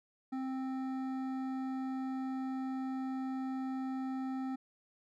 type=tone with hard clipping; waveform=sine; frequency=262.7 Hz; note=C4; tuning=7 cents sharp; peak=-37 dBFS; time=0.32-4.56 s; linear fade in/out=10 ms; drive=11 dB; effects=none